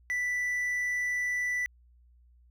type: tone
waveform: triangle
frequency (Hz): 1975.5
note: B6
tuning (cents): 0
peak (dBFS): -26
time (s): 0.1-1.66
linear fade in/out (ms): 0
effects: added 60 Hz sine -57 dBFS peak until 2.5 s